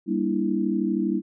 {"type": "chord", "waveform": "sine", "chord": "E half-diminished seventh", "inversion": "first", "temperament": "just", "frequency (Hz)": [197.78, 237.3, 296.7, 329.6], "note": ["G3", "Bb3", "D4", "E4"], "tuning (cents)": [16, 31, 18, 0], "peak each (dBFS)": [-26, -28, -28, -26], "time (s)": [0.06, 1.22], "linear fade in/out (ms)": 50, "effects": []}